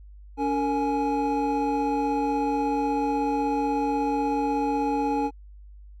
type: tone cluster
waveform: triangle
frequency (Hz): 284.1 / 458.7 / 836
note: C#4 / A#4 / G#5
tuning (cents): +43 / -28 / +11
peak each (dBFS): -24 / -28 / -24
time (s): 0.37-5.31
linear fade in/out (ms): 50
effects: added 50 Hz sine -43 dBFS peak until 6 s